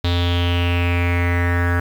square tone with low-pass filter sweep, 87.2 Hz, F2, 2 cents flat, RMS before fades -18 dBFS, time 0.04-1.8 s, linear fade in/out 5 ms, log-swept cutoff 3800 to 1600 Hz, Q 5.9, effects 7-bit

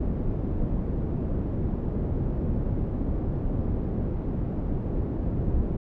pink low-pass noise, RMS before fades -27 dBFS, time 0-5.77 s, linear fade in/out 10 ms, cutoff 330 Hz, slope 12 dB/octave, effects none

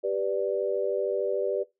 sine chord, G major, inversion none, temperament equal, 392 / 493.9 / 587.3 Hz, G4 / B4 / D5, 0 / 0 / 0 cents, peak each -29 dBFS, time 0.03-1.64 s, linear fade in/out 20 ms, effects noise-tail reverb RT60 0.2 s tail -19 dB re dry

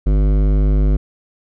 sine tone with hard clipping, 50.4 Hz, G1, 49 cents sharp, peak -13 dBFS, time 0.06-0.97 s, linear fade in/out 10 ms, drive 15 dB, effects none

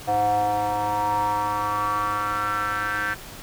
square tone with band-pass filter sweep, 103.83 Hz, G#2, in tune, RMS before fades -24 dBFS, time 0.07-3.15 s, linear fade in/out 20 ms, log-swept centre 690 to 1600 Hz, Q 6.9, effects pink hiss -40 dBFS RMS until 3.42 s

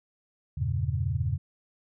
sine chord, E diminished seventh, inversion none, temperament equal, 82.41 / 98 / 116.54 / 138.59 Hz, E2 / G2 / Bb2 / Db3, 0 / 0 / 0 / 0 cents, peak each -31 dBFS, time 0.57-1.38 s, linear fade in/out 10 ms, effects none

